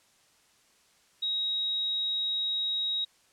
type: tone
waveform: sine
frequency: 3800 Hz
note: A#7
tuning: 33 cents sharp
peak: -27 dBFS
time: 1.22-3.05 s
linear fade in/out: 10 ms
effects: white hiss -64 dBFS RMS until 3.32 s + low-pass 9000 Hz 12 dB/octave